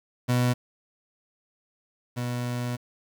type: tone pair in turn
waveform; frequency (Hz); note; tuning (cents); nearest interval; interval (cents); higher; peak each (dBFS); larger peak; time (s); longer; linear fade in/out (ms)
30% pulse; 123.47 / 122.33; B2 / B2; 0 / -16; unison; 16; first; -18 / -25; first; 0.28-0.54 / 2.16-2.77; second; 20
effects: 9-bit